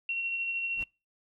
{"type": "tone with tremolo", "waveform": "sine", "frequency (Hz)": 2732, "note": "F7", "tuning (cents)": -39, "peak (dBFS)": -28, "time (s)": [0.09, 0.84], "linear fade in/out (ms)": 2, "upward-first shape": "sine", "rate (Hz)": 13, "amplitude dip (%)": 30}
{"type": "noise with exponential growth", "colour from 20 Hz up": "brown", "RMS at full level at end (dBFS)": -37, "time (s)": [0.71, 0.83], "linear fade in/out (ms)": 1, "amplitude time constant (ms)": 25}
{"effects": ["noise-tail reverb RT60 0.3 s tail -26 dB re dry"]}